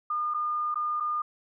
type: tone with dropouts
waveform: sine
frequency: 1214 Hz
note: D#6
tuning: 43 cents flat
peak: -26 dBFS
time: 0.1-1.22 s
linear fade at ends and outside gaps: 5 ms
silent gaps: 0.339-0.344 / 0.744-0.756 / 1.001-1.005 s
effects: none